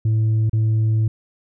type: tone with dropouts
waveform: sine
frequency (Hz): 110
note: A2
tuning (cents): 0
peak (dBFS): -12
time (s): 0.05-1.08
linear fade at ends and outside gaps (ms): 5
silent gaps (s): 0.496-0.531
effects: tanh soft clip ceiling -14 dBFS